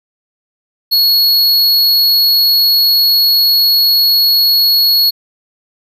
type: tone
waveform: square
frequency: 4342 Hz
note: C#8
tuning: 37 cents flat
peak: -8 dBFS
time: 0.91-5.11 s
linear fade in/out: 20 ms
effects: none